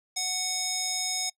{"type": "tone with band-pass filter", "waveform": "square", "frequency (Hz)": 741, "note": "F#5", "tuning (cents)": 2, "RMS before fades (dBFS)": -30, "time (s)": [0.16, 1.3], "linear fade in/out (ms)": 10, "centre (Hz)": 6200, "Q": 2.3, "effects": ["noise-tail reverb RT60 0.1 s tail -24 dB re dry"]}